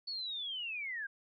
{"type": "linear sweep", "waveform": "sine", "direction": "down", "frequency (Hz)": [4483, 1567], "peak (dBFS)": -37, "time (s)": [0.07, 1.07], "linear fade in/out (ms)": 10, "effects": []}